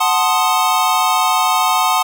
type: chord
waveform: square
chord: F# diminished seventh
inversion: none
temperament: equal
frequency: 740 / 880 / 1046.5 / 1244.5 Hz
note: F#5 / A5 / C6 / Eb6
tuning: 0 / 0 / 0 / 0 cents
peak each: -19 dBFS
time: 0-2.03 s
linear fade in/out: 10 ms
effects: none